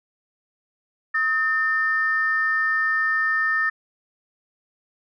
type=tone pair together; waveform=sine; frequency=1272.8 / 1800 Hz; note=D#6 / A6; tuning=+39 / +39 cents; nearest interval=tritone; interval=600 cents; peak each=-25 / -19 dBFS; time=1.14-3.7 s; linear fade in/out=10 ms; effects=tanh soft clip ceiling -11 dBFS